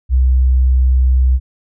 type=tone; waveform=sine; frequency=64 Hz; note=C2; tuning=38 cents flat; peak=-8 dBFS; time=0.09-1.4 s; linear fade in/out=50 ms; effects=none